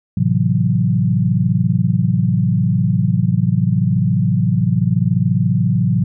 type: chord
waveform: sine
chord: F# half-diminished seventh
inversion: first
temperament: equal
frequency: 110 / 130.81 / 164.81 / 185 Hz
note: A2 / C3 / E3 / F#3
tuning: 0 / 0 / 0 / 0 cents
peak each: -18 dBFS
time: 0.17-6.04 s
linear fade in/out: 5 ms
effects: none